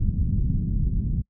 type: low-pass noise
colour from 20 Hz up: pink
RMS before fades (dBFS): -23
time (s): 0-1.22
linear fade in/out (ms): 10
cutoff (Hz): 190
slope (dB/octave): 24
effects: noise-tail reverb RT60 0.1 s tail -25 dB re dry